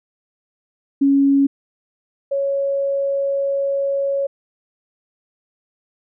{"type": "tone pair in turn", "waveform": "sine", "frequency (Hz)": [277.2, 554.4], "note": ["C#4", "C#5"], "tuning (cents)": [0, 0], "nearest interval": "octave", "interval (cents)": 1200, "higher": "second", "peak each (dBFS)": [-11, -17], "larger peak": "first", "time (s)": [[1.01, 1.47], [2.31, 4.27]], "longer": "second", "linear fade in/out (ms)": 10, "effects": []}